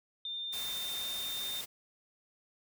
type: tone with pitch glide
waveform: sine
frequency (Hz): 3605 to 3630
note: A7 to A#7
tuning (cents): +41 to -47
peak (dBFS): -36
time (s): 0.25-1.61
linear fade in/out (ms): 2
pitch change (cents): +12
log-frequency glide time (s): 0.4-1.22
type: noise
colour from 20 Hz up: white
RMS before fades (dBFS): -42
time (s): 0.52-1.66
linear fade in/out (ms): 20
effects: none